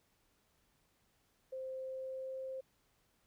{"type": "tone with pitch glide", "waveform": "sine", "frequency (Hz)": [523, 526.3], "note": ["C5", "C5"], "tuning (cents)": [-1, 10], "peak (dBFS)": -40, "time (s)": [1.52, 2.61], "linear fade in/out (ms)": 10, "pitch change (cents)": 11, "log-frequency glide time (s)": [1.78, 2.41], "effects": ["pink hiss -75 dBFS RMS until 3.26 s"]}